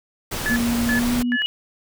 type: noise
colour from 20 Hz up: pink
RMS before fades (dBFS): -27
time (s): 0.31-1.23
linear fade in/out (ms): 10
type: tone bursts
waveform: sine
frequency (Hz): 1721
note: A6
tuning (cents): -39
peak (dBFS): -20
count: 3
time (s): 0.46-1.42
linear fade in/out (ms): 0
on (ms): 100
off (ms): 330
type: tone with pitch glide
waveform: sine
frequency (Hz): 236.1 to 243.7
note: A#3 to B3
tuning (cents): +22 to -23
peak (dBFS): -19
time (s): 0.49-1.37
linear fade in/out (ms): 20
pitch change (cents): +55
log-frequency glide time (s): 0.92-1.15
type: tone with exponential growth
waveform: sine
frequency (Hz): 2911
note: F#7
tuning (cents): -29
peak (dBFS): -17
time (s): 1.17-1.46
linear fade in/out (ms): 0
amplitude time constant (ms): 62
effects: none